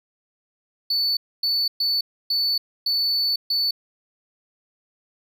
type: tone bursts at uneven times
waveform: triangle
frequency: 4479 Hz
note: C#8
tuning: 17 cents sharp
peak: -18 dBFS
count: 6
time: 0.9-1.17 / 1.43-1.68 / 1.8-2.01 / 2.3-2.58 / 2.86-3.36 / 3.5-3.71 s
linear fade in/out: 5 ms
effects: none